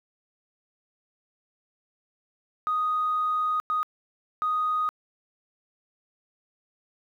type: tone bursts at uneven times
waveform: sine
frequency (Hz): 1244.5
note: D#6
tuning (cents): 0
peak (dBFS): -22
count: 3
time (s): 2.67-3.6 / 3.7-3.83 / 4.42-4.89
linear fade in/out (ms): 0
effects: tanh soft clip ceiling -18 dBFS + 10-bit